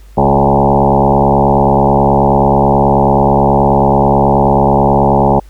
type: tone with frequency modulation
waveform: sine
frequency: 493.9 Hz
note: B4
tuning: in tune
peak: -6 dBFS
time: 0.17-5.4 s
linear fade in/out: 10 ms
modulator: 69.3 Hz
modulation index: 5.9
effects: added 50 Hz sine -34 dBFS peak until 5.49 s + pink hiss -49 dBFS RMS until 5.49 s